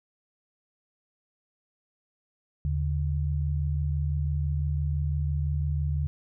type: tone pair together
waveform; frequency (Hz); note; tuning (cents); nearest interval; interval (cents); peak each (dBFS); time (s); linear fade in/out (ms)
sine; 77.7 / 143.66; D#2 / D3; -2 / -38; major seventh; 1064; -26 / -29; 2.65-6.07; 0
effects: none